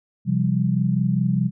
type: chord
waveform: sine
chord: C suspended fourth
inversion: none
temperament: equal with one note detuned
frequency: 130.81 / 171.22 / 196 Hz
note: C3 / F3 / G3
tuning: 0 / -34 / 0 cents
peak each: -22 dBFS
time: 0.25-1.51 s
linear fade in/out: 50 ms
effects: none